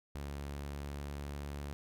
sawtooth tone with pitch glide, 71 to 71.66 Hz, C#2 to D2, +42 to -42 cents, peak -36 dBFS, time 0.15-1.73 s, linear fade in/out 0 ms, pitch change +16 cents, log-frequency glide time 0.32-1.43 s, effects none

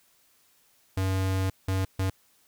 square tone bursts at uneven times, 95 Hz, F#2, 46 cents sharp, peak -25 dBFS, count 3, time 0.97-1.5 / 1.68-1.85 / 1.99-2.1 s, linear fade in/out 5 ms, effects white hiss -64 dBFS RMS until 2.47 s

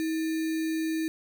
sine tone with sample-and-hold, 320 Hz, D#4, 49 cents sharp, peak -26 dBFS, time 0-1.08 s, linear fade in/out 0 ms, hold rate 2100 Hz, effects none

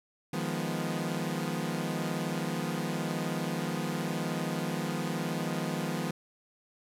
sawtooth chord, F half-diminished seventh, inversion third, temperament equal, 155.56 / 174.61 / 207.7 / 246.9 Hz, Eb3 / F3 / Ab3 / Cb4, 0 / 0 / 0 / 0 cents, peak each -32 / -31 / -34 / -33 dBFS, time 0.33-6.11 s, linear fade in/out 5 ms, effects resampled to 32000 Hz + 10-bit

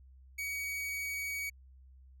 45% pulse tone, 2256 Hz, C#7, 30 cents sharp, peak -35 dBFS, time 0.38-1.5 s, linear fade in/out 10 ms, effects added 65 Hz sine -54 dBFS peak until 2.2 s

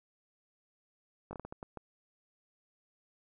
slowing click train, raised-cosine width 1 ms, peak -28 dBFS, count 8, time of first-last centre 1.31-1.773 s, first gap 20 ms, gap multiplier 1.39, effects none

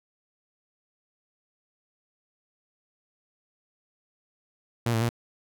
sawtooth tone with pitch steps, 117.7 / 112.5 / 118.1 Hz, A#2 / A2 / A#2, +17 / +39 / +23 cents, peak -19 dBFS, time 4.86-5.091 s, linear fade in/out 5 ms, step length 77 ms, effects none

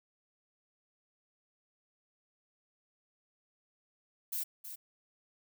violet noise with echo, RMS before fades -36 dBFS, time 4.32-4.44 s, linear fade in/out 10 ms, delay 320 ms, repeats 1, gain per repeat -9 dB, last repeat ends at 4.76 s, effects none

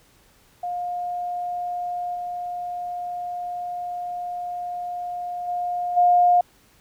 sine tone with level steps, 710 Hz, F5, 28 cents sharp, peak -25 / -27 / -23 / -13 dBFS, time 0.63-6.41 s, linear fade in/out 5 ms, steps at 2.14 / 5.47 / 5.96 s, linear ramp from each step 20 ms, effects pink hiss -57 dBFS RMS until 6.8 s

